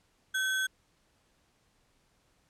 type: tone with sample-and-hold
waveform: sine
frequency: 1537 Hz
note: G6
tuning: 35 cents flat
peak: -27 dBFS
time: 0.34-0.67 s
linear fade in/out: 10 ms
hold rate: 4900 Hz
effects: pink hiss -70 dBFS RMS until 2.49 s + low-pass 10000 Hz 12 dB/octave